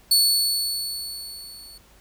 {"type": "tone with level ramp", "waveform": "sawtooth", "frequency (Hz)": 4435, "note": "C#8", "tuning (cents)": 0, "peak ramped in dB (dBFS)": [-11, -40], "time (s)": [0.11, 1.78], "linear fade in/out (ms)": 5, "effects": ["added 50 Hz sine -55 dBFS peak until 2 s", "pink hiss -55 dBFS RMS until 2 s"]}